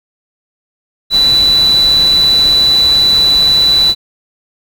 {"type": "tone in noise", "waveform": "sine", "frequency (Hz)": 3971, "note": "B7", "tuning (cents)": 9, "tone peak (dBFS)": -6, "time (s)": [1.1, 3.95], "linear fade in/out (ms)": 50, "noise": "pink", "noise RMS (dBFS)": -23, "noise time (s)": [1.1, 3.95], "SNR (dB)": 14, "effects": []}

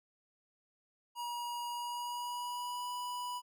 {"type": "tone with pitch glide", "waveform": "square", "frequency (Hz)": [957, 983.3], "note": ["A#5", "B5"], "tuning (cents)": [45, -8], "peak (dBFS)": -38, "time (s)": [1.15, 3.42], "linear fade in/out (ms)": 50, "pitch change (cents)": 47, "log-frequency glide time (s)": [1.7, 2.91], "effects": []}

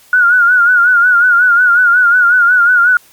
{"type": "tone with vibrato", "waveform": "sine", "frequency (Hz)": 1443, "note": "F#6", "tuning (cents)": -44, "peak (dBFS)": -5, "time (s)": [0.13, 2.97], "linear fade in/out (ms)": 2, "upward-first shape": "sine", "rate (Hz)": 5.5, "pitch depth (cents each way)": 71, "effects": ["white hiss -45 dBFS RMS until 3.12 s", "MP3 96 kbps"]}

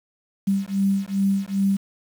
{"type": "beating tone pair", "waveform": "sine", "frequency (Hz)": [195, 197.5], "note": ["G3", "G3"], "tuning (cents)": [-9, 13], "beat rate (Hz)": 2.5, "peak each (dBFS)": -22, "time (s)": [0.47, 1.77], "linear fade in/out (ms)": 10, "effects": ["7-bit"]}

